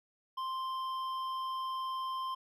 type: tone with hard clipping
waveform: triangle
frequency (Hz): 1046.5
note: C6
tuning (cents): 0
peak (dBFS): -36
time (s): 0.37-2.35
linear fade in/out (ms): 10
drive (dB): 11
effects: none